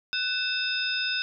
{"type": "tone cluster", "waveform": "sine", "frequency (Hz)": [1503, 2629, 3644, 5060], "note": ["F#6", "E7", "A#7", "D#8"], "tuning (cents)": [27, -5, -40, 28], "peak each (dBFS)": -31, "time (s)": [0.13, 1.22], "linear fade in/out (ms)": 0, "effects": []}